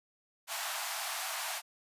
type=high-pass noise; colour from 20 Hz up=pink; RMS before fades=-37 dBFS; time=0.47-1.62 s; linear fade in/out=50 ms; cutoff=640 Hz; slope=96 dB/octave; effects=resampled to 32000 Hz